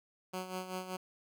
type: tone with tremolo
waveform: 10% pulse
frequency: 185 Hz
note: F#3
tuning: in tune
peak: -28 dBFS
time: 0.33-0.97 s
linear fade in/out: 10 ms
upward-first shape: sine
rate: 5.2 Hz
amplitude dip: 65%
effects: none